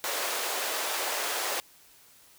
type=high-pass noise; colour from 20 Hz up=pink; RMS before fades=-31 dBFS; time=0.04-1.6 s; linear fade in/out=0 ms; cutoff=460 Hz; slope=24 dB/octave; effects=white hiss -57 dBFS RMS until 2.38 s